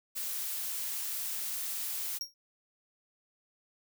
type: noise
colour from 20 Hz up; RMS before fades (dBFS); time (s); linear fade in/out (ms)
blue; -36; 0.15-2.19; 20
type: tone with exponential decay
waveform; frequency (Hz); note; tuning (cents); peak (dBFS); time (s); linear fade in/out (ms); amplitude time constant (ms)
45% pulse; 5588; F8; 0; -31; 2.21-2.34; 1; 27
effects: none